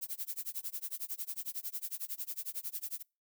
violet noise with tremolo, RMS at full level -37 dBFS, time 0.01-3.03 s, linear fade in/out 20 ms, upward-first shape sine, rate 11 Hz, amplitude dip 100%, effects noise-tail reverb RT60 0.3 s tail -26 dB re dry

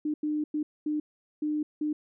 sine tone bursts at uneven times, 301.8 Hz, D4, 47 cents sharp, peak -26 dBFS, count 6, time 0.05-0.14 / 0.23-0.44 / 0.54-0.63 / 0.86-1 / 1.42-1.63 / 1.81-1.93 s, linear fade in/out 5 ms, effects none

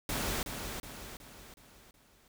pink noise with echo, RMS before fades -34 dBFS, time 0.09-0.43 s, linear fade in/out 2 ms, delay 370 ms, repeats 5, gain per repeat -6 dB, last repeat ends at 2.28 s, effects none

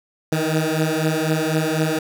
15% pulse beating tone pair, 155.56 / 159.56 Hz, D#3 / D#3, 0 / +44 cents, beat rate 4 Hz, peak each -15 dBFS, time 0.32-1.99 s, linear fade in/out 5 ms, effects none

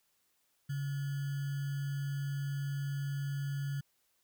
sine tone with sample-and-hold, 140 Hz, C#3, 18 cents sharp, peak -33 dBFS, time 0.69-3.81 s, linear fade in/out 10 ms, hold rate 1575 Hz, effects white hiss -75 dBFS RMS until 4.23 s

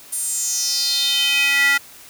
square tone with high-pass filter sweep, 280 Hz, C#4, 18 cents sharp, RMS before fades -19 dBFS, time 0.12-1.78 s, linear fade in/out 10 ms, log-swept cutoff 9700 to 1700 Hz, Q 4.9, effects white hiss -43 dBFS RMS until 2.09 s

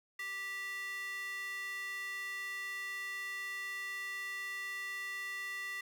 square tone with high-pass filter, 392 Hz, G4, in tune, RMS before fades -41 dBFS, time 0.19-5.81 s, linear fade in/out 5 ms, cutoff 1800 Hz, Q 6, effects none

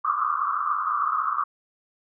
white band-pass noise, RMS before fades -25 dBFS, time 0.04-1.44 s, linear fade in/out 10 ms, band 1100 to 1300 Hz, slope 96 dB/octave, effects none

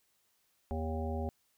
harmonic tone, 79.6 Hz, D#2, 40 cents sharp, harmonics 1 / 3 / 5 / 7 / 9 / 10, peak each -35 / -40 / -42 / -43 / -45 / -45 dBFS, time 0.71-1.29 s, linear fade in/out 0 ms, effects white hiss -74 dBFS RMS until 1.57 s

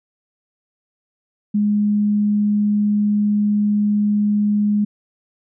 sine tone, 207.7 Hz, G#3, in tune, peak -14 dBFS, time 1.54-4.85 s, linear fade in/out 10 ms, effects none

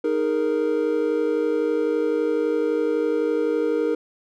triangle chord, D# suspended fourth, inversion none, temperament just, 311.1 / 414.8 / 466.7 Hz, D#4 / G#4 / A#4, 0 / -2 / +2 cents, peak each -23 / -24 / -20 dBFS, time 0.04-3.95 s, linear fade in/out 5 ms, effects none

